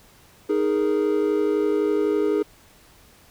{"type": "chord", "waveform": "triangle", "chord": "D# suspended fourth", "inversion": "none", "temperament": "just", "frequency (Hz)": [311.1, 414.8, 466.7], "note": ["D#4", "G#4", "A#4"], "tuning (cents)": [0, -2, 2], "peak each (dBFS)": [-22, -19, -25], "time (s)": [0.49, 2.43], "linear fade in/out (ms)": 10, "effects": ["pink hiss -53 dBFS RMS until 3.3 s"]}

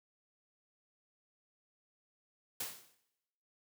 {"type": "noise with exponential decay", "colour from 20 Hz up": "white", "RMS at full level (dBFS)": -36, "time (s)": [2.6, 2.95], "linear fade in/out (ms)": 5, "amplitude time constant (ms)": 76, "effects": ["noise-tail reverb RT60 0.9 s tail -17 dB re dry", "high-pass 100 Hz 12 dB/octave"]}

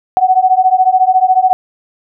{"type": "beating tone pair", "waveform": "sine", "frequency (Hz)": [740, 754], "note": ["F#5", "F#5"], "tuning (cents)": [0, 32], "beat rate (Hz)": 14, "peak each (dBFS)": -10, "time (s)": [0.17, 1.53], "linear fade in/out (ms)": 0, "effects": []}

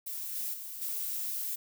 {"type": "noise with level steps", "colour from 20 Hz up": "violet", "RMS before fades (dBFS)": [-38, -35, -42, -35], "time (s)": [0.06, 1.56], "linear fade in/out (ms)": 10, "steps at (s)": [0.35, 0.53, 0.81], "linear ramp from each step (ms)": 10, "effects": []}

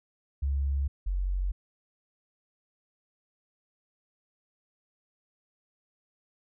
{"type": "tone pair in turn", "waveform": "sine", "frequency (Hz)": [69.3, 46.25], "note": ["C#2", "F#1"], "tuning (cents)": [0, 0], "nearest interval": "perfect fifth", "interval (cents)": 700, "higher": "first", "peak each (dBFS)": [-25, -26], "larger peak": "first", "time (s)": [[0.42, 0.88], [1.06, 1.52]], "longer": "neither", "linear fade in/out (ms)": 10, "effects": []}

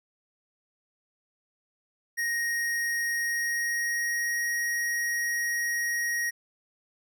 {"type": "tone with pitch glide", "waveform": "square", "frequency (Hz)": [1872, 1886.1], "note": ["A#6", "A#6"], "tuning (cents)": [7, 20], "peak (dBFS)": -27, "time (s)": [2.17, 6.31], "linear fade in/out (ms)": 20, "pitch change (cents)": 13, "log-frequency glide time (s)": [3.15, 4.48], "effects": []}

